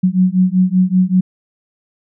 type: beating tone pair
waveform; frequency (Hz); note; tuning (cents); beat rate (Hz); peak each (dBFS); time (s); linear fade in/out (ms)
sine; 181.9 / 187.1; F#3 / F#3; -29 / +20; 5.2; -13; 0.03-1.21; 10
effects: none